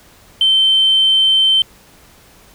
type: tone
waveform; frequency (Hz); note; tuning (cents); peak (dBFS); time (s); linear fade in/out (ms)
sine; 3100; G7; -20; -8; 0.41-1.62; 2
effects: tanh soft clip ceiling -4 dBFS + pink hiss -46 dBFS RMS until 2.54 s